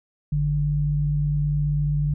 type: tone pair together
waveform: sine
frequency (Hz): 51.91 / 146.83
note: G#1 / D3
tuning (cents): 0 / 0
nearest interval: octave + tritone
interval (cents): 1800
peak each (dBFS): -27 / -20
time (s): 0.32-2.14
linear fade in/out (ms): 5
effects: none